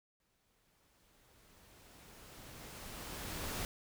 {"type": "noise with exponential growth", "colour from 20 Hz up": "pink", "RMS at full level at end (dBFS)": -39, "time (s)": [0.2, 3.65], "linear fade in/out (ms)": 1, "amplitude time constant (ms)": 750, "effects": []}